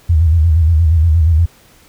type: tone with vibrato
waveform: sine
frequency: 81 Hz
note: E2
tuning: 30 cents flat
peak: -7 dBFS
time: 0.09-1.46 s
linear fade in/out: 10 ms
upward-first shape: square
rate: 8.5 Hz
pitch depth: 86 cents each way
effects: pink hiss -47 dBFS RMS until 1.88 s